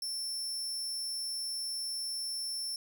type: tone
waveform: sawtooth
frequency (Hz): 5380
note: E8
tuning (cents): +34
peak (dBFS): -32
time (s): 0.02-2.76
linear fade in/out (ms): 2
effects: none